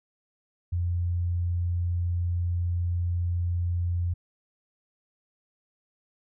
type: tone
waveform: sine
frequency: 87.31 Hz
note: F2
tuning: in tune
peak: -24 dBFS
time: 0.72-4.14 s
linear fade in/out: 10 ms
effects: none